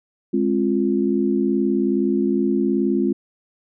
sine chord, F minor, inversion first, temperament equal with one note detuned, 207.7 / 266.8 / 349.2 Hz, Ab3 / C4 / F4, 0 / +34 / 0 cents, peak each -21 dBFS, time 0.33-3.13 s, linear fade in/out 10 ms, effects none

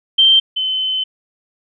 sine tone pair in turn, 3136 / 3054 Hz, G7 / G7, 0 / -46 cents, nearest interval unison, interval 46 cents, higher first, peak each -7 / -16 dBFS, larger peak first, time 0.18-0.4 / 0.56-1.04 s, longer second, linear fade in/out 10 ms, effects none

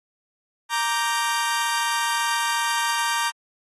sawtooth chord, G minor, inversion first, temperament equal, 932.3 / 1174.7 / 1568 Hz, Bb5 / D6 / G6, 0 / 0 / 0 cents, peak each -20 / -24 / -24 dBFS, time 0.69-3.32 s, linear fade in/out 50 ms, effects AAC 32 kbps

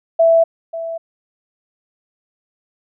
sine tone with echo, 661 Hz, E5, 5 cents sharp, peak -8 dBFS, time 0.19-0.44 s, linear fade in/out 10 ms, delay 540 ms, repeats 1, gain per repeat -14 dB, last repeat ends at 0.98 s, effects none

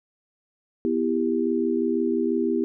sine chord, E minor, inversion second, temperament just, 247.2 / 329.6 / 395.6 Hz, B3 / E4 / G4, +2 / 0 / +16 cents, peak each -25 dBFS, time 0.85-2.64 s, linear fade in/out 0 ms, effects none

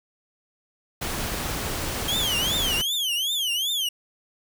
pink noise, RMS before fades -29 dBFS, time 1.01-2.82 s, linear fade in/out 10 ms
40% pulse tone with vibrato, 3167 Hz, G7, 17 cents sharp, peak -22 dBFS, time 2.08-3.89 s, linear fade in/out 5 ms, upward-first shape triangle, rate 2.6 Hz, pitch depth 250 cents each way
effects none

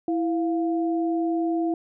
sine tone pair together, 330.4 / 700 Hz, E4 / F5, +4 / +4 cents, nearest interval octave + minor second, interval 1300 cents, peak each -22 / -30 dBFS, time 0.08-1.74 s, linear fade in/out 2 ms, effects none

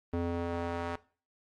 square tone with band-pass filter sweep, 85.6 Hz, F2, 34 cents flat, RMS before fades -34 dBFS, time 0.13-0.96 s, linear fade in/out 5 ms, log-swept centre 380 to 1000 Hz, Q 0.88, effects noise-tail reverb RT60 0.4 s tail -19 dB re dry + Opus 24 kbps

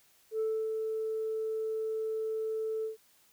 sine tone with ADSR envelope, 440 Hz, A4, in tune, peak -26 dBFS, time 0.31-2.97 s, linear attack 86 ms, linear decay 280 ms, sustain -4 dB, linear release 130 ms, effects tanh soft clip ceiling -26 dBFS + white hiss -65 dBFS RMS until 3.32 s

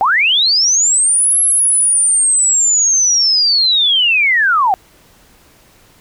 sine linear two-way sweep, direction up then down, 722 to 11175 to 722 Hz, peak -9 dBFS, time 0.01-4.74 s, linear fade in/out 0 ms, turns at 1.39 s, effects pink hiss -48 dBFS RMS until 6 s

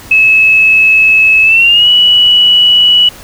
sine tone with pitch glide, 2590 to 2941 Hz, E7 to F#7, -31 to -11 cents, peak -3 dBFS, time 0.11-3.09 s, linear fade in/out 5 ms, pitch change +220 cents, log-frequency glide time 1.43-1.88 s, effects pink hiss -32 dBFS RMS until 3.23 s

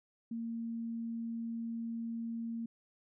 sine tone, 230 Hz, A#3, 23 cents flat, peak -36 dBFS, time 0.31-2.66 s, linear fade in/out 5 ms, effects none

